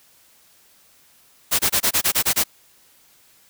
white noise bursts, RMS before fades -18 dBFS, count 9, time 1.51-2.44 s, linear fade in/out 20 ms, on 82 ms, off 24 ms, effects white hiss -55 dBFS RMS until 3.49 s

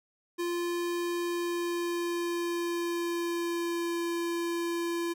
square tone with pitch glide, 346.9 to 340.7 Hz, F4 to F4, -12 to -43 cents, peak -30 dBFS, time 0.38-5.14 s, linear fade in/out 20 ms, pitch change -31 cents, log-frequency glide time 1.23-4 s, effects none

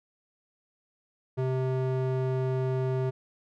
square tone with band-pass filter, 130 Hz, C3, 11 cents flat, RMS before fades -28 dBFS, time 1.37-3.11 s, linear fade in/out 20 ms, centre 330 Hz, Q 0.88, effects none

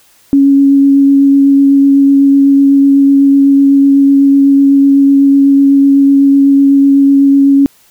sine tone with vibrato, 277.2 Hz, C#4, in tune, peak -3 dBFS, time 0.33-7.66 s, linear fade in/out 0 ms, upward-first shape sine, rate 8 Hz, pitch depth 10 cents each way, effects white hiss -47 dBFS RMS until 7.9 s

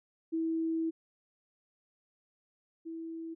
sine tone pair in turn, 325.4 / 327.5 Hz, E4 / E4, -22 / -11 cents, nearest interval unison, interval 11 cents, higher second, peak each -29 / -38 dBFS, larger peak first, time 0.32-0.91 / 2.85-3.35 s, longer first, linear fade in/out 20 ms, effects none

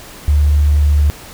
sine tone, 73.42 Hz, D2, in tune, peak -8 dBFS, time 0.28-1.1 s, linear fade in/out 0 ms, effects pink hiss -35 dBFS RMS until 1.33 s

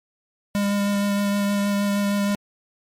square tone with vibrato, 202.1 Hz, G#3, 47 cents flat, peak -20 dBFS, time 0.55-2.35 s, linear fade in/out 0 ms, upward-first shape sine, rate 6.4 Hz, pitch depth 11 cents each way, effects MP3 64 kbps

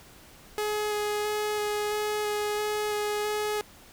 sawtooth tone with vibrato, 419.9 Hz, G#4, 19 cents sharp, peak -23 dBFS, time 0.58-3.61 s, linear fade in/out 0 ms, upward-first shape square, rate 1.5 Hz, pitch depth 8 cents each way, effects pink hiss -52 dBFS RMS until 3.92 s

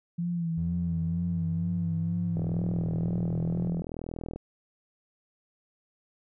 sine tone with vibrato, 169.3 Hz, E3, 46 cents sharp, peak -27 dBFS, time 0.18-3.82 s, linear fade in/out 10 ms, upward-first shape sine, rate 2.1 Hz, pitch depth 51 cents each way
triangle exponential sweep, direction up, 83.2 to 122.3 Hz, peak -31 dBFS, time 0.57-3.69 s, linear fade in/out 10 ms
click train, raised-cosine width 2 ms, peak -23 dBFS, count 82, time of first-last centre 2.37-4.36 s, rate 40.7 Hz
effects none

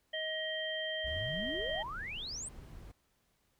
harmonic tone, 630 Hz, D#5, 21 cents sharp, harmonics 1 / 3 / 5, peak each -39 / -39 / -39 dBFS, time 0.13-1.83 s, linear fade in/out 10 ms
sine exponential sweep, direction up, 57.2 to 8850 Hz, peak -39 dBFS, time 1.04-2.49 s, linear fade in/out 10 ms
brown noise, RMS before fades -49 dBFS, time 1.06-2.92 s, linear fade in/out 10 ms
effects pink hiss -75 dBFS RMS until 3.59 s

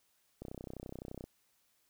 click train, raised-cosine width 2 ms, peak -30 dBFS, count 27, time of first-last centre 0.42-1.24 s, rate 31.7 Hz, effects white hiss -74 dBFS RMS until 1.89 s

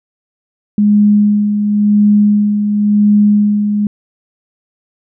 sine tone with tremolo, 207.5 Hz, G#3, 1 cent flat, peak -5 dBFS, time 0.78-3.87 s, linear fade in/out 2 ms, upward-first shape sine, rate 0.94 Hz, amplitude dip 50%, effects none

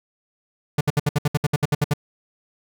45% pulse tone bursts, 146.83 Hz, D3, in tune, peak -16 dBFS, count 13, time 0.78-1.937 s, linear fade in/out 5 ms, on 29 ms, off 65 ms, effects none

